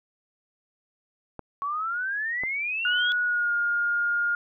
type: clicks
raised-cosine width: 1 ms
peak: -22 dBFS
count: 2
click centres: 1.393 / 2.436 s
type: exponential sweep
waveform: sine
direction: up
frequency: 1109 to 3400 Hz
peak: -26 dBFS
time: 1.62-3.12 s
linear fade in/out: 0 ms
type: tone with pitch glide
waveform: sine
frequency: 1459 to 1417.5 Hz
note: F#6 to F6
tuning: -25 to +25 cents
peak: -22 dBFS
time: 2.85-4.35 s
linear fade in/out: 2 ms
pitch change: -50 cents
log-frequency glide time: 3.25-3.53 s
effects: none